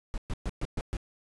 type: noise bursts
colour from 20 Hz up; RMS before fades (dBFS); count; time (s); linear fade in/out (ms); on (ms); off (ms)
brown; -31; 6; 0.14-0.968; 0; 38; 120
effects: resampled to 24000 Hz